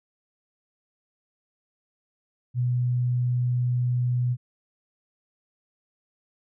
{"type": "tone", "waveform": "sine", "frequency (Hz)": 123.47, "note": "B2", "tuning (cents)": 0, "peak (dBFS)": -21, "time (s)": [2.54, 4.37], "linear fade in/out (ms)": 50, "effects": []}